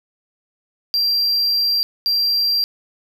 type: tone bursts at uneven times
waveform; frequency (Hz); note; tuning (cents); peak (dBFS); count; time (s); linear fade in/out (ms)
triangle; 4732; D8; +12; -14; 2; 0.94-1.83 / 2.06-2.64; 0
effects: none